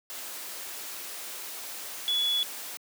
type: tone in noise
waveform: sine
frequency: 3407 Hz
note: G#7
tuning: 44 cents sharp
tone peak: -24 dBFS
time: 2.08-2.43 s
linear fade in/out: 0 ms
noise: white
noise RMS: -39 dBFS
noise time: 0.1-2.77 s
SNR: +12 dB
effects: high-pass 300 Hz 12 dB/octave